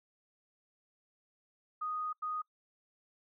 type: tone bursts at uneven times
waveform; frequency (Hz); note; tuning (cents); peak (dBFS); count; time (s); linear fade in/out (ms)
sine; 1242; D#6; -3; -34; 2; 1.81-2.13 / 2.22-2.42; 10
effects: noise-tail reverb RT60 0.1 s tail -24 dB re dry